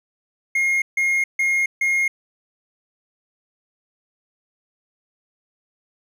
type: tone bursts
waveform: triangle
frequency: 2142 Hz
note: C7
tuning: 40 cents sharp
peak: -15 dBFS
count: 4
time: 0.55-2.08 s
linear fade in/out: 5 ms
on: 270 ms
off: 150 ms
effects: none